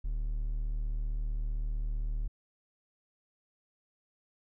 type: tone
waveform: triangle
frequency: 37.74 Hz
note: D1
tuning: 48 cents sharp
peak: -28 dBFS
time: 0.04-2.28 s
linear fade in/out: 10 ms
effects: none